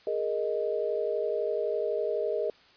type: chord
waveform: sine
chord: Ab suspended second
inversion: none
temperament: just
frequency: 415.3 / 467.2 / 623 Hz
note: Ab4 / Bb4 / Eb5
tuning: 0 / +4 / +2 cents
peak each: -31 dBFS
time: 0.07-2.5 s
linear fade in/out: 2 ms
effects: white hiss -58 dBFS RMS until 2.76 s + resampled to 11025 Hz